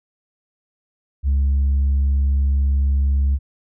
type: tone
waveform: sine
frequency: 69 Hz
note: C#2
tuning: 7 cents flat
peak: -12 dBFS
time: 1.23-3.39 s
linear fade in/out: 50 ms
effects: tanh soft clip ceiling -13 dBFS